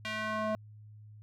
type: tone with band-pass filter sweep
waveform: square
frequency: 216.3 Hz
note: A3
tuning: 29 cents flat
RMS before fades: -34 dBFS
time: 0.05-0.55 s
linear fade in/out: 0 ms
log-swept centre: 2600 to 680 Hz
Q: 1.5
effects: added 106 Hz sine -49 dBFS peak until 1.22 s